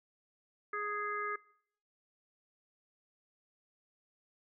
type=harmonic tone; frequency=415.3 Hz; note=G#4; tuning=in tune; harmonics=1 / 3 / 4 / 5; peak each=-42 / -37 / -41 / -44 dBFS; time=0.73-1.36 s; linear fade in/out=5 ms; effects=noise-tail reverb RT60 0.7 s tail -24 dB re dry